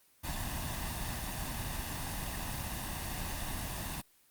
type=noise with comb filter; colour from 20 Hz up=pink; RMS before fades=-37 dBFS; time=0.23-4.02 s; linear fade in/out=20 ms; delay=1.1 ms; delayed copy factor=+0.8; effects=white hiss -66 dBFS RMS until 4.3 s + Opus 24 kbps